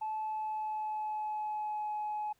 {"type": "tone with pitch glide", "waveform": "sine", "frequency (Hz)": [867, 845.7], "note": ["A5", "G#5"], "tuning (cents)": [-26, 31], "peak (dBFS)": -32, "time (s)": [0.01, 2.33], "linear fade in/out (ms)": 10, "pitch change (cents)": -43, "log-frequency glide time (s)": [0.17, 1.92], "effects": ["tanh soft clip ceiling -30 dBFS", "pink hiss -72 dBFS RMS until 2.39 s"]}